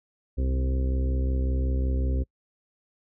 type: harmonic tone with a mistuned harmonic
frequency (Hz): 65.41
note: C2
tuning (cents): 0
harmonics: 1 / 2 / 3 / 4 / 5 / 6 / 7 / 8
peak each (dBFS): -23 / -35 / -42 / -35 / -45 / -40 / -45 / -42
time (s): 0.37-2.24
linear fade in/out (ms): 20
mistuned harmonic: 2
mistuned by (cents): -27
effects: noise-tail reverb RT60 0.1 s tail -25 dB re dry